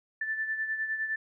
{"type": "beating tone pair", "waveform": "sine", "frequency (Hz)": [1760, 1769.8], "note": ["A6", "A6"], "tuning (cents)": [0, 10], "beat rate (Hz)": 9.8, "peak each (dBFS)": [-30, -38], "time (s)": [0.21, 1.16], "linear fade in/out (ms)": 5, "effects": []}